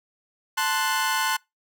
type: chord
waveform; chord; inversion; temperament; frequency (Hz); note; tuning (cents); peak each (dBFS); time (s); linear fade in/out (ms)
sawtooth; F# diminished; first; equal; 880 / 1046.5 / 1480; A5 / C6 / F#6; 0 / 0 / 0; -23 / -23 / -23; 0.57-1.37; 10
effects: noise-tail reverb RT60 0.2 s tail -25 dB re dry